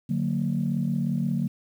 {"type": "chord", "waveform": "sine", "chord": "D augmented", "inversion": "none", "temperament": "just", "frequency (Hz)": [146.83, 183.54, 229.4], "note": ["D3", "F#3", "A#3"], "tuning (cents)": [0, -14, -28], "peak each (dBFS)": -27, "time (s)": [0.09, 1.48], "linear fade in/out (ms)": 10, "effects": ["tanh soft clip ceiling -15 dBFS", "9-bit"]}